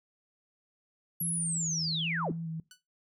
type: linear sweep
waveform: sine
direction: down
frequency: 11500 to 125.6 Hz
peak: -30 dBFS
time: 1.2-2.32 s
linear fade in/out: 5 ms
type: tone with vibrato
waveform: sine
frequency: 163.6 Hz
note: E3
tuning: 13 cents flat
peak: -34 dBFS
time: 1.21-2.6 s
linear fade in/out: 2 ms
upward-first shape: square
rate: 1.2 Hz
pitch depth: 22 cents each way
type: tone with exponential decay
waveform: 10% pulse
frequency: 1487 Hz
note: F#6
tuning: 8 cents sharp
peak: -38 dBFS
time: 2.71-2.82 s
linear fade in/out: 2 ms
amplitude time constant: 23 ms
effects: noise-tail reverb RT60 0.3 s tail -23 dB re dry